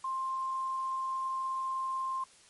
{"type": "tone with quantisation", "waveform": "sine", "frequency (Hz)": 1054, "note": "C6", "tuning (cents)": 12, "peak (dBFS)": -31, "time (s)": [0.04, 2.24], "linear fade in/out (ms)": 5, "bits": 10, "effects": ["white hiss -59 dBFS RMS until 2.49 s", "MP3 48 kbps"]}